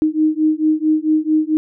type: beating tone pair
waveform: sine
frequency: 308.5 / 313 Hz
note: D#4 / D#4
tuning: -15 / +10 cents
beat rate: 4.5 Hz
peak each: -16 dBFS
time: 0.02-1.57 s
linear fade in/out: 0 ms
effects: none